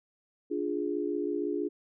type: chord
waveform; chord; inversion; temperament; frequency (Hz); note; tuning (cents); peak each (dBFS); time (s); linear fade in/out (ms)
sine; D diminished; none; equal; 293.7 / 349.2 / 415.3; D4 / F4 / Ab4; 0 / 0 / 0; -33; 0.5-1.69; 20
effects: none